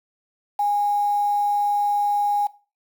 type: tone with quantisation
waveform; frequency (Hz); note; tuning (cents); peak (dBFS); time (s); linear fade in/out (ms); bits
sine; 821; G#5; -20; -18; 0.59-2.47; 5; 7
effects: noise-tail reverb RT60 0.3 s tail -17 dB re dry